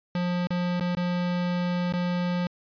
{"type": "tone with dropouts", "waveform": "square", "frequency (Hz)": 177.3, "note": "F3", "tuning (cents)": 26, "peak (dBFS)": -25, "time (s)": [0.15, 2.47], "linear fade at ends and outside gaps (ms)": 2, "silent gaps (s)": [[0.471, 0.505], [0.798, 0.808], [0.951, 0.97], [1.925, 1.936]], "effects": ["resampled to 11025 Hz"]}